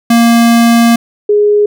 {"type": "tone pair in turn", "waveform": ["square", "sine"], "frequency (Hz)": [233.1, 415.3], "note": ["A#3", "G#4"], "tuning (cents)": [0, 0], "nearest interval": "minor seventh", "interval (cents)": 1000, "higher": "second", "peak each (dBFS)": -5, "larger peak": "neither", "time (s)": [[0.1, 0.96], [1.29, 1.66]], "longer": "first", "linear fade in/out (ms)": 5, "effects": []}